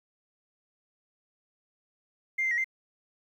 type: tone with pitch steps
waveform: sine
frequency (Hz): 2103 / 2081 / 1901 / 2085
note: C7 / C7 / A#6 / C7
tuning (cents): +8 / -10 / +33 / -7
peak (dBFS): -24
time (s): 2.38-2.644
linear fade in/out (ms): 10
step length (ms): 66
effects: tanh soft clip ceiling -21 dBFS + 10-bit